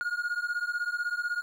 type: beating tone pair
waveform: triangle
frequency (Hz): 1425 / 1441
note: F6 / F#6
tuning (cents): +34 / -46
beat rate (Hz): 16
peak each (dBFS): -30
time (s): 0.01-1.42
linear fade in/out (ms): 0
effects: none